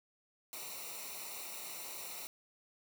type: noise with comb filter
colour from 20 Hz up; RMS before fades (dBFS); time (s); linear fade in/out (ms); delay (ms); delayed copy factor
white; -45; 0.53-2.27; 0; 0.61; -0.75
effects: none